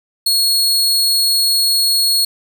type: tone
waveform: sawtooth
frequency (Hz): 4325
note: C#8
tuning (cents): -43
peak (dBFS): -9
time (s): 0.26-2.25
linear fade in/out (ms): 5
effects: none